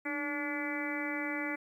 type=harmonic tone with a mistuned harmonic; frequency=287.8 Hz; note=D4; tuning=35 cents flat; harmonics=1 / 2 / 3 / 4 / 5 / 6 / 7 / 8; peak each=-37 / -43 / -45 / -47 / -43 / -44 / -38 / -42 dBFS; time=0.05-1.56 s; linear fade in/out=10 ms; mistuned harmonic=1; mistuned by=+72 cents; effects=11-bit